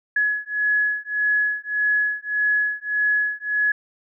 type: beating tone pair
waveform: sine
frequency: 1690 / 1691.7 Hz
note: G#6 / G#6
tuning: +30 / +31 cents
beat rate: 1.7 Hz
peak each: -22 / -22 dBFS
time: 0.16-3.72 s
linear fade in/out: 5 ms
effects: none